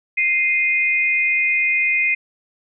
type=tone pair together; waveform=sine; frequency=2097 / 2481 Hz; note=C7 / D#7; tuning=+3 / -6 cents; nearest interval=minor third; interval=291 cents; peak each=-18 dBFS; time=0.17-2.15 s; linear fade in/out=10 ms; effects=none